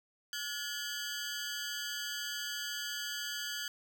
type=ring-modulated tone; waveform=15% pulse; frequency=1568 Hz; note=G6; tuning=in tune; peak=-27 dBFS; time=0.33-3.68 s; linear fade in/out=0 ms; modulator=133 Hz; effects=none